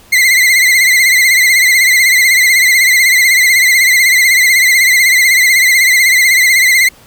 40% pulse tone with vibrato, 2060 Hz, C7, 28 cents flat, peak -5 dBFS, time 0.12-6.89 s, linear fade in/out 10 ms, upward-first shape triangle, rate 16 Hz, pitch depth 94 cents each way, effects pink hiss -42 dBFS RMS until 7.06 s

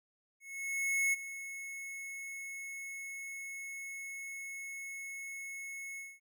square tone with ADSR envelope, 2189 Hz, C#7, 22 cents flat, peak -28 dBFS, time 0.4-6.2 s, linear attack 730 ms, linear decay 21 ms, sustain -14 dB, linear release 220 ms, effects none

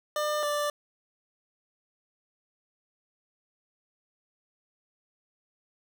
25% pulse tone pair in turn, 600 / 588.3 Hz, D5 / D5, +37 / +3 cents, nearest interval unison, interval 34 cents, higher first, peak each -23 dBFS, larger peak neither, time 0.16-0.43 / 0.43-0.7 s, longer neither, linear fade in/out 2 ms, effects none

